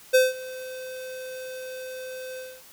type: tone with ADSR envelope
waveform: square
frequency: 514 Hz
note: C5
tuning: 31 cents flat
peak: -14 dBFS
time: 0.13-2.63 s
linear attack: 19 ms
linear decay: 180 ms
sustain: -21 dB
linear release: 250 ms
effects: white hiss -50 dBFS RMS until 2.72 s